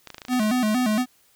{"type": "clicks", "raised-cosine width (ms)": 0.2, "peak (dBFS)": -20, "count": 11, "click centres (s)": [0.073, 0.103, 0.145, 0.182, 0.218, 0.251, 0.284, 0.333, 0.394, 0.432, 0.499]}
{"type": "tone with vibrato", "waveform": "square", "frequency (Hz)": 231.8, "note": "A#3", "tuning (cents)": -10, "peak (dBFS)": -20, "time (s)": [0.28, 1.06], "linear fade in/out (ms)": 50, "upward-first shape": "square", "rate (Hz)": 4.3, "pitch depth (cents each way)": 140}
{"effects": ["white hiss -60 dBFS RMS until 1.35 s"]}